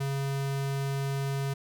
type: tone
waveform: square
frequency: 137.8 Hz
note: C#3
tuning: 10 cents flat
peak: -29 dBFS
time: 0-1.54 s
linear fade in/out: 10 ms
effects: none